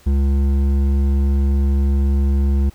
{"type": "tone with hard clipping", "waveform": "sine", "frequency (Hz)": 69.1, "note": "C#2", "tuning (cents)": -5, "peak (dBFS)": -15, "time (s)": [0.06, 2.7], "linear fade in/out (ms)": 10, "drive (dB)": 9, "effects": ["pink hiss -50 dBFS RMS until 2.74 s"]}